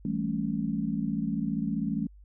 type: chord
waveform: sine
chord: A dominant seventh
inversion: second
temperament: equal with one note detuned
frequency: 164.81 / 199.77 / 220 / 277.2 Hz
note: E3 / G3 / A3 / C#4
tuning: 0 / +33 / 0 / 0 cents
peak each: -34 / -32 / -31 / -34 dBFS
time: 0.05-2.07 s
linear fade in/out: 2 ms
effects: added 50 Hz sine -49 dBFS peak until 2.24 s